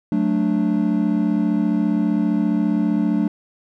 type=chord; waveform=triangle; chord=D major; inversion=first; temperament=equal; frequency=185 / 220 / 293.7 Hz; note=F#3 / A3 / D4; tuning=0 / 0 / 0 cents; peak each=-20 / -18 / -19 dBFS; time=0.12-3.28 s; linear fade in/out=2 ms; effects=none